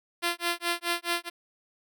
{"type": "tone with tremolo", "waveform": "5% pulse", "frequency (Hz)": 344.1, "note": "F4", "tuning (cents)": -26, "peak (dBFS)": -13, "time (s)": [0.22, 1.3], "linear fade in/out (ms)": 20, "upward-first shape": "sine", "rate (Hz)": 4.7, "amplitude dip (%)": 100, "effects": []}